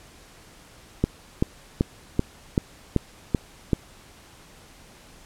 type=click train; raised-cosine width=3 ms; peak=-6 dBFS; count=8; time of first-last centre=1.04-3.732 s; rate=2.6 Hz; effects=pink hiss -50 dBFS RMS until 5.25 s + low-pass 11000 Hz 12 dB/octave